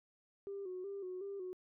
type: tone with vibrato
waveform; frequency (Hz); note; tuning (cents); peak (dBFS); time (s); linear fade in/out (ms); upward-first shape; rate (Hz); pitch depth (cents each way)
sine; 381.9; G4; -45; -40; 0.47-1.53; 0; square; 2.7; 69
effects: tanh soft clip ceiling -36 dBFS